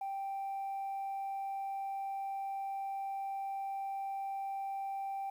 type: tone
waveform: sine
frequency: 784 Hz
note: G5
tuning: in tune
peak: -34 dBFS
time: 0.01-5.3 s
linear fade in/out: 5 ms
effects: tanh soft clip ceiling -34 dBFS + 11-bit